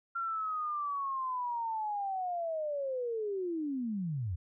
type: linear sweep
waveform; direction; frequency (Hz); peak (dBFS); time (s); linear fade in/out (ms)
sine; down; 1378 to 79; -32; 0.15-4.36; 10
effects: none